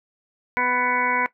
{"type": "harmonic tone", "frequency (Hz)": 248.1, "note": "B3", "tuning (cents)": 8, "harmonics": [1, 2, 3, 4, 6, 7, 8, 9], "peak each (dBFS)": [-33, -31, -34, -24, -26, -33, -28, -26], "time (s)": [0.57, 1.26], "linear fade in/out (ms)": 0, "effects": ["noise-tail reverb RT60 0.1 s tail -17 dB re dry"]}